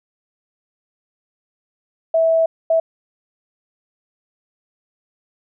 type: tone bursts at uneven times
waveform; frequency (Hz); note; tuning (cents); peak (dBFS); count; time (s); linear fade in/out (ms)
sine; 653; E5; -17; -12; 2; 2.14-2.46 / 2.7-2.8; 5
effects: none